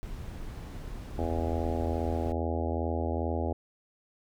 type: noise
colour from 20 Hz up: brown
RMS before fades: -39 dBFS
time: 0.03-2.32 s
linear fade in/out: 0 ms
type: harmonic tone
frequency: 82.41 Hz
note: E2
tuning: in tune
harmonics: 1 / 3 / 4 / 5 / 6 / 7 / 8 / 9 / 10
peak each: -31 / -36 / -37 / -38 / -39 / -39 / -40 / -41 / -41 dBFS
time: 1.18-3.53 s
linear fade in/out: 5 ms
effects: none